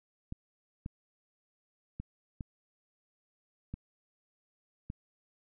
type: clicks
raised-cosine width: 5 ms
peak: -26 dBFS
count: 6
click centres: 0.324 / 0.861 / 2 / 2.408 / 3.74 / 4.901 s
effects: none